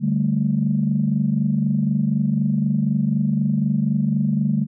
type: chord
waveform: sine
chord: D suspended fourth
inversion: none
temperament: equal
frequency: 146.83 / 196 / 220 Hz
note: D3 / G3 / A3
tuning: 0 / 0 / 0 cents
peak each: -21 dBFS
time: 0-4.67 s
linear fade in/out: 50 ms
effects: tanh soft clip ceiling -7 dBFS